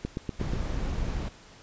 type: click train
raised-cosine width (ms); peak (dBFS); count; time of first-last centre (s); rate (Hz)
3; -17; 5; 0.05-0.535; 8.25
type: noise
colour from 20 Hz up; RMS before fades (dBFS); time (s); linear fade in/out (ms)
brown; -30; 0.39-1.29; 10
effects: pink hiss -52 dBFS RMS until 1.62 s + resampled to 16000 Hz